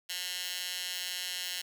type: tone with high-pass filter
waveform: 15% pulse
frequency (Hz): 180.4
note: F#3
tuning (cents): -44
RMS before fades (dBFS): -37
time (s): 0.09-1.62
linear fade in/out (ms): 10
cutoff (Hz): 3100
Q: 1.4
effects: none